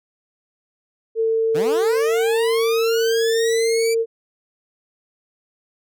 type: tone with pitch glide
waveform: sine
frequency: 448.9 to 455.2 Hz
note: A4 to A#4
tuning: +35 to -41 cents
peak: -16 dBFS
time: 1.15-4.06 s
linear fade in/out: 50 ms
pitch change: +24 cents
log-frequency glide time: 1.8-2.33 s
type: linear sweep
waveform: 15% pulse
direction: up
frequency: 130.1 to 2349 Hz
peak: -18 dBFS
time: 1.54-3.95 s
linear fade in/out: 20 ms
effects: none